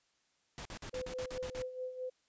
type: noise bursts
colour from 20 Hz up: pink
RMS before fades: -45 dBFS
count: 9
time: 0.58-1.621 s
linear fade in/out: 0 ms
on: 73 ms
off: 48 ms
type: tone with tremolo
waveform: sine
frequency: 509 Hz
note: C5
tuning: 48 cents flat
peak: -36 dBFS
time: 0.93-2.1 s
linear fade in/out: 10 ms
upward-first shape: sine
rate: 4.7 Hz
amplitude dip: 65%
effects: white hiss -75 dBFS RMS until 2.28 s + resampled to 16000 Hz